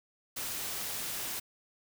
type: noise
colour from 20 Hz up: white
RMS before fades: -37 dBFS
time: 0.36-1.4 s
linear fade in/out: 10 ms
effects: none